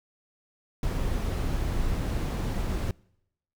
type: noise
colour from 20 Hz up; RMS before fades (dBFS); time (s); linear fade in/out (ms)
brown; -28; 0.83-2.91; 2
effects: noise-tail reverb RT60 0.8 s tail -25 dB re dry